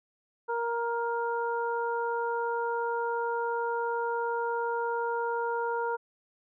harmonic tone, 468.6 Hz, A#4, 9 cents sharp, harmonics 1 / 2 / 3, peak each -31 / -31 / -36 dBFS, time 0.48-5.97 s, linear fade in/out 20 ms, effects none

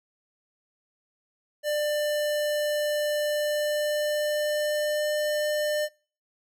square tone with pitch glide, 595 to 600.5 Hz, D5 to D5, +22 to +38 cents, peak -25 dBFS, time 1.63-5.89 s, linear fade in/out 50 ms, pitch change +16 cents, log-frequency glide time 3.25-5.26 s, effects noise-tail reverb RT60 0.4 s tail -23 dB re dry

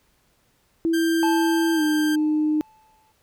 sine tone with pitch glide, 329.6 to 305.8 Hz, E4 to D#4, 0 to -30 cents, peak -18 dBFS, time 0.85-2.61 s, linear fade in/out 0 ms, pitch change -130 cents, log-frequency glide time 1.74-1.82 s
sawtooth tone, 1581 Hz, G6, 14 cents sharp, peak -24 dBFS, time 0.93-2.16 s, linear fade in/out 10 ms
triangle tone with exponential decay, 872 Hz, A5, 16 cents flat, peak -19 dBFS, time 1.23-3.12 s, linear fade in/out 0 ms, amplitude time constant 410 ms
effects pink hiss -64 dBFS RMS until 3.22 s

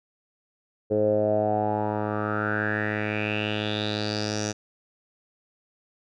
10% pulse tone with low-pass filter sweep, 105.9 Hz, G#2, 34 cents sharp, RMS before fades -26 dBFS, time 0.9-4.53 s, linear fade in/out 20 ms, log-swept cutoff 470 to 6200 Hz, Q 6.5, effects none

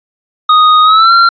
square tone with pitch glide, 1244.5 to 1372.9 Hz, D#6 to F6, 0 to -30 cents, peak -4 dBFS, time 0.49-1.29 s, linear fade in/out 5 ms, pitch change +170 cents, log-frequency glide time 0.83-1.13 s, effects resampled to 11025 Hz

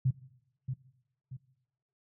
sine tone with echo, 130.7 Hz, C3, 1 cent flat, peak -23 dBFS, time 0.05-0.11 s, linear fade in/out 10 ms, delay 630 ms, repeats 2, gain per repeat -8 dB, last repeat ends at 1.37 s, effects noise-tail reverb RT60 0.9 s tail -19 dB re dry

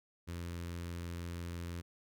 sawtooth tone with notch filter, 86 Hz, F2, 26 cents flat, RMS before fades -42 dBFS, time 0.27-1.82 s, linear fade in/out 20 ms, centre 730 Hz, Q 1.4, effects none

